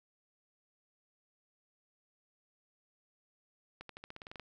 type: accelerating click train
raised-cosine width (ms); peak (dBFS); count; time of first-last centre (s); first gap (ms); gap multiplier
0.3; -30; 11; 3.81-4.397; 83; 0.92
effects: none